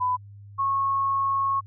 sine tone pair in turn, 1000 / 1095.2 Hz, B5 / C#6, +21 / -21 cents, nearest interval major second, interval 158 cents, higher second, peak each -21 dBFS, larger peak neither, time 0-0.17 / 0.58-1.61 s, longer second, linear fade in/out 20 ms, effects added 101 Hz sine -42 dBFS peak until 1.66 s

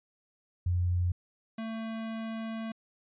sine / square tone pair in turn, 88.8 / 223.8 Hz, F2 / A3, +29 / +30 cents, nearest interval octave + major third, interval 1601 cents, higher second, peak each -25 / -35 dBFS, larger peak first, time 0.66-1.12 / 1.58-2.72 s, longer second, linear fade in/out 5 ms, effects resampled to 8000 Hz

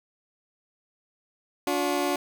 20% pulse tone pair together, 288.4 / 359.5 Hz, D4 / F#4, -31 / -50 cents, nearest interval major third, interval 381 cents, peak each -22 dBFS, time 1.67-2.16 s, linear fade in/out 2 ms, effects none

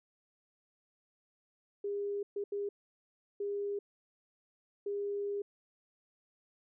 sine tone bursts at uneven times, 405.1 Hz, G#4, 43 cents flat, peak -33 dBFS, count 5, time 1.84-2.23 / 2.36-2.44 / 2.52-2.69 / 3.4-3.79 / 4.86-5.42 s, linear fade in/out 5 ms, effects none

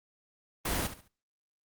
pink noise with echo, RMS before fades -31 dBFS, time 0.65-0.87 s, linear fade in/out 5 ms, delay 70 ms, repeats 3, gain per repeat -11 dB, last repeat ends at 1.08 s, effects noise-tail reverb RT60 0.4 s tail -24 dB re dry + Opus 24 kbps

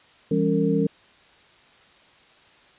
sine tone cluster, 166.6 / 199.5 / 278.6 / 456.2 Hz, E3 / G3 / C#4 / A#4, +19 / +31 / +9 / -37 cents, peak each -24 dBFS, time 0.31-0.87 s, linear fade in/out 5 ms, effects white hiss -54 dBFS RMS until 2.78 s + resampled to 8000 Hz

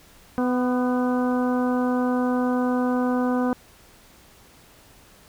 harmonic tone with a mistuned harmonic, 250 Hz, B3, 21 cents sharp, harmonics 1 / 2 / 3 / 4 / 5 / 6, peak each -21 / -27 / -31 / -33 / -35 / -37 dBFS, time 0.38-3.53 s, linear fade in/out 0 ms, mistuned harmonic 5, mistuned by -30 cents, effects pink hiss -52 dBFS RMS until 5.28 s

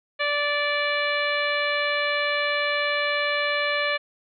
harmonic tone, 583 Hz, D5, 13 cents flat, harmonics 1 / 2 / 3 / 4 / 5 / 6 / 7, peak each -27 / -30 / -27 / -28 / -33 / -35 / -35 dBFS, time 0.19-3.98 s, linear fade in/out 20 ms, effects none

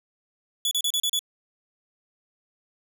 sawtooth tone bursts, 3423 Hz, A7, 48 cents flat, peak -19 dBFS, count 6, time 0.65-1.192 s, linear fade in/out 2 ms, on 62 ms, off 34 ms, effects none

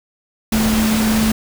sine tone in noise, 219 Hz, A3, 8 cents flat, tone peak -14 dBFS, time 0.52-1.32 s, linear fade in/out 5 ms, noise pink, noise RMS -21 dBFS, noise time 0.52-1.32 s, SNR +4 dB, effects none

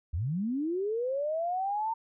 sine linear sweep, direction up, 68.8 to 914 Hz, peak -28 dBFS, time 0.13-1.94 s, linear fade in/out 10 ms, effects none

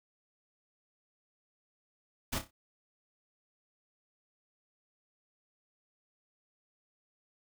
pink noise with echo, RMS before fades -34 dBFS, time 2.32-2.39 s, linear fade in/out 10 ms, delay 30 ms, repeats 4, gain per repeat -9 dB, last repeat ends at 2.51 s, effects none

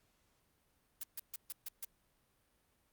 blue noise bursts, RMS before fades -42 dBFS, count 6, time 1.01-1.848 s, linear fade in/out 2 ms, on 23 ms, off 140 ms, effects pink hiss -75 dBFS RMS until 2.92 s + Opus 48 kbps

